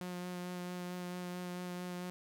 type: tone with vibrato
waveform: sawtooth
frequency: 179 Hz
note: F3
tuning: 43 cents sharp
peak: -36 dBFS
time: 0.01-2.1 s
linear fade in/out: 0 ms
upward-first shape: sine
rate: 4.5 Hz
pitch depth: 12 cents each way
effects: none